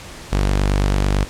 sawtooth tone, 49 Hz, G1, in tune, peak -11 dBFS, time 0.32-1.25 s, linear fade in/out 10 ms, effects pink hiss -36 dBFS RMS until 1.29 s + low-pass 9000 Hz 12 dB/octave

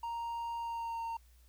triangle tone with pitch glide, 932.3 to 917.9 Hz, A#5 to A#5, 0 to -27 cents, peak -34 dBFS, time 0.03-1.17 s, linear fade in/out 5 ms, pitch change -27 cents, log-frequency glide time 0.58-1.04 s, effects added 60 Hz sine -59 dBFS peak until 1.48 s + white hiss -70 dBFS RMS until 1.48 s

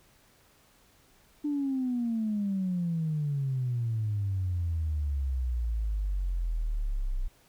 sine exponential sweep, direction down, 298.7 to 30.48 Hz, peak -26 dBFS, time 1.44-7.28 s, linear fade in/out 10 ms, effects tanh soft clip ceiling -22 dBFS + pink hiss -62 dBFS RMS until 7.48 s

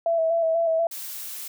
sine tone with vibrato, 659.3 Hz, E5, in tune, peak -19 dBFS, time 0.06-0.87 s, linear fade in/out 2 ms, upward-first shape square, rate 4.1 Hz, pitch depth 27 cents each way
blue noise, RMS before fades -35 dBFS, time 0.91-1.48 s, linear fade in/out 5 ms
effects none

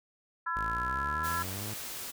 harmonic tone, 336.3 Hz, E4, 35 cents sharp, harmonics 3 / 4 / 5, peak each -35 / -33 / -36 dBFS, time 0.46-1.43 s, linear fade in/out 10 ms
sawtooth exponential sweep, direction up, 51.91 to 110 Hz, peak -34 dBFS, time 0.56-1.74 s, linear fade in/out 5 ms
white noise, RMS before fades -40 dBFS, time 1.23-2.12 s, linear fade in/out 20 ms
effects none

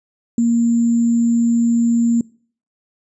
sine tone with sample-and-hold, 233.6 Hz, A#3, 4 cents sharp, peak -12 dBFS, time 0.38-2.21 s, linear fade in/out 2 ms, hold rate 7350 Hz, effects noise-tail reverb RT60 0.5 s tail -24 dB re dry + resampled to 22050 Hz

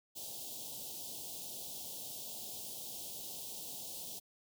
white band-stop noise, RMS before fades -45 dBFS, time 0.15-4.2 s, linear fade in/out 20 ms, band 860 to 3000 Hz, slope 48 dB/octave, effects high-pass 80 Hz 12 dB/octave

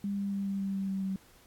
sine tone with pitch steps, 200.5 / 199.23 / 197.97 / 196.71 / 195.47 / 194.23 / 193 / 191.78 Hz, G3 / G3 / G3 / G3 / G3 / G3 / G3 / G3, +39 / +28 / +17 / +6 / -5 / -16 / -27 / -38 cents, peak -30 dBFS, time 0.04-1.16 s, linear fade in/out 2 ms, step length 140 ms, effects pink hiss -60 dBFS RMS until 1.46 s + AAC 64 kbps

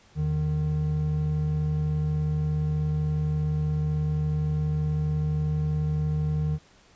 triangle tone pair together, 80.6 / 152.77 Hz, E2 / D#3, -38 / -31 cents, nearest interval major seventh, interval 1107 cents, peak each -28 / -22 dBFS, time 0.15-6.59 s, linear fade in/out 50 ms, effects pink hiss -57 dBFS RMS until 6.95 s + resampled to 16000 Hz

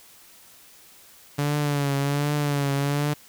sawtooth tone with vibrato, 143.4 Hz, D3, 41 cents flat, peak -18 dBFS, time 1.38-3.14 s, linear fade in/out 10 ms, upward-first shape triangle, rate 1.3 Hz, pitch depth 58 cents each way, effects white hiss -51 dBFS RMS until 3.28 s

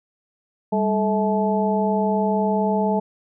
harmonic tone with a mistuned harmonic, 215.9 Hz, A3, 33 cents flat, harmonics 1 / 2 / 3 / 4, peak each -21 / -24 / -25 / -24 dBFS, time 0.72-3 s, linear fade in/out 10 ms, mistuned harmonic 1, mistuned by -140 cents, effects none

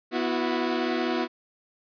sawtooth chord, B suspended fourth, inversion none, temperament equal with one note detuned, 246.9 / 329.6 / 365.1 Hz, B3 / E4 / F#4, 0 / 0 / -23 cents, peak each -25 dBFS, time 0.11-1.28 s, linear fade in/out 50 ms, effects resampled to 11025 Hz

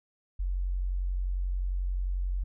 sine tone, 45.65 Hz, F#1, 23 cents flat, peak -27 dBFS, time 0.39-2.44 s, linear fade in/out 10 ms, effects none

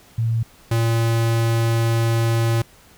sine / square tone pair in turn, 114 / 114.86 Hz, A#2 / A#2, -38 / -25 cents, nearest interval unison, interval 13 cents, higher second, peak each -17 dBFS, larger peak neither, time 0.18-0.43 / 0.71-2.62 s, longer second, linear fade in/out 5 ms, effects pink hiss -50 dBFS RMS until 2.97 s

